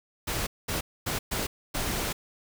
pink noise bursts at uneven times, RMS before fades -30 dBFS, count 5, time 0.27-0.47 / 0.68-0.81 / 1.06-1.19 / 1.31-1.47 / 1.74-2.13 s, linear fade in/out 10 ms, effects none

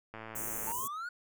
click train, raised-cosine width 0.5 ms, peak -29 dBFS, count 65, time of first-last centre 0.14-0.717 s, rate 111 Hz
white band-stop noise, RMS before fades -38 dBFS, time 0.35-0.88 s, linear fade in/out 10 ms, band 540 to 6100 Hz, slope 96 dB/octave
triangle exponential sweep, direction up, 878 to 1480 Hz, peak -35 dBFS, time 0.67-1.09 s, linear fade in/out 5 ms
effects none

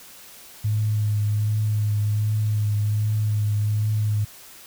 sine tone with vibrato, 105.9 Hz, G#2, 34 cents sharp, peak -19 dBFS, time 0.64-4.25 s, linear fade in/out 10 ms, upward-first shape triangle, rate 1.3 Hz, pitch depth 27 cents each way, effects white hiss -45 dBFS RMS until 4.66 s

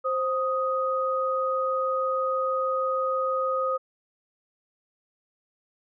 sine tone pair together, 525 / 1248.7 Hz, C5 / D#6, +6 / +6 cents, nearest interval octave + minor third, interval 1500 cents, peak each -26 dBFS, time 0.04-3.78 s, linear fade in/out 20 ms, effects none

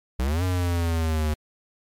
square exponential two-way sweep, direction up then down, 60 to 92.5 to 75.5 Hz, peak -22 dBFS, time 0.19-1.34 s, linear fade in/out 5 ms, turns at 0.43 s, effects MP3 96 kbps

